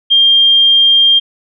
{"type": "tone", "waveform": "sine", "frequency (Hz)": 3200, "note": "G7", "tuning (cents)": 35, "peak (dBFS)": -5, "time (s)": [0.1, 1.2], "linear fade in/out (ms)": 20, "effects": []}